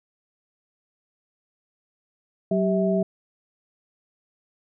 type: tone cluster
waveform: sine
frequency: 188.1 / 391.3 / 648 Hz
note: F#3 / G4 / E5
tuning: +29 / -3 / -30 cents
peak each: -22 / -25 / -24 dBFS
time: 2.51-3.03 s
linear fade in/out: 5 ms
effects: none